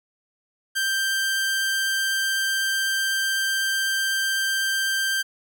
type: tone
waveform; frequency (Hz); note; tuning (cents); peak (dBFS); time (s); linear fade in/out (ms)
sawtooth; 1573; G6; +6; -18; 0.75-5.23; 20
effects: none